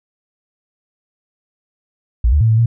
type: tone with pitch steps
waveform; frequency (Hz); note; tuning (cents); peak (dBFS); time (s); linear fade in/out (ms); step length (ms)
sine; 58.1 / 73.7 / 112.4 / 111 / 116; A#1 / D2 / A2 / A2 / A#2; -5 / +7 / +37 / +16 / -8; -9; 2.24-2.66; 5; 84
effects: none